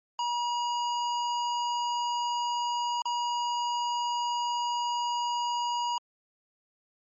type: tone with dropouts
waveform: square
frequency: 959 Hz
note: A#5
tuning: 49 cents sharp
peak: -28 dBFS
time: 0.19-5.98 s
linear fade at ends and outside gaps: 2 ms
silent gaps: 3.02-3.055 s
effects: MP3 32 kbps